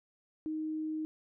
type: tone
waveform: sine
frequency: 312 Hz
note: D#4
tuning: 5 cents sharp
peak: -33 dBFS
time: 0.46-1.05 s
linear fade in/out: 0 ms
effects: none